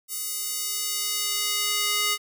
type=tone with high-pass filter sweep; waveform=square; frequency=415.3 Hz; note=G#4; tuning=in tune; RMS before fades=-27 dBFS; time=0.08-2.18 s; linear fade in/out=50 ms; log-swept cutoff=8600 to 2000 Hz; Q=0.75; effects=none